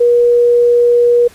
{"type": "tone", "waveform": "sine", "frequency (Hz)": 480, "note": "B4", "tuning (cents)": -49, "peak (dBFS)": -6, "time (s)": [0, 1.28], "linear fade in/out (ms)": 10, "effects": ["pink hiss -42 dBFS RMS until 1.34 s", "resampled to 32000 Hz"]}